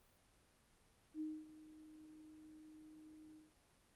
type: tone with ADSR envelope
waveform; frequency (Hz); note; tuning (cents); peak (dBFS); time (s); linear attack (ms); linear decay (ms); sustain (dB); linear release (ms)
sine; 310; D#4; -6; -40; 1.14-3.54; 66; 240; -17; 200
effects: pink hiss -72 dBFS RMS until 3.95 s + Opus 32 kbps